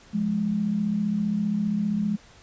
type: tone pair together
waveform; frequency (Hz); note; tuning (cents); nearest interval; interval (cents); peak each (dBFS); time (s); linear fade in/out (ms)
sine; 174.61 / 209.8; F3 / G#3; 0 / +18; minor third; 318; -29 / -23; 0.13-2.17; 20
effects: pink hiss -52 dBFS RMS until 2.42 s + resampled to 16000 Hz